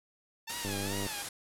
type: tone with vibrato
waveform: 10% pulse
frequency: 880 Hz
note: A5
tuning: in tune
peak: -31 dBFS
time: 0.47-1.23 s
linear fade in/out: 10 ms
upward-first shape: sine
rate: 2.4 Hz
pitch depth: 150 cents each way
type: low-pass noise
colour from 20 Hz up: white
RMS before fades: -41 dBFS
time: 0.49-1.29 s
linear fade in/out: 5 ms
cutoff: 12000 Hz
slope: 48 dB/octave
type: click train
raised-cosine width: 2 ms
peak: -25 dBFS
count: 42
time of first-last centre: 0.65-1.065 s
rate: 98.9 Hz
effects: none